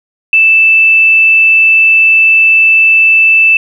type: tone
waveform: sine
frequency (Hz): 2642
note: E7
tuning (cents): +3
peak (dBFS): -3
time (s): 0.33-3.57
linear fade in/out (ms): 2
effects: 7-bit